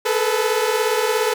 sawtooth tone cluster, 428 / 445.1 / 495.9 Hz, A4 / A4 / B4, -48 / +20 / +7 cents, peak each -18 dBFS, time 0.05-1.34 s, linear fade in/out 10 ms, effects none

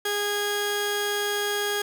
sawtooth tone pair together, 411 / 1644 Hz, G#4 / G#6, -18 / -18 cents, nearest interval 2 octaves, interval 2400 cents, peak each -23 dBFS, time 0.05-1.82 s, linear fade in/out 5 ms, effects none

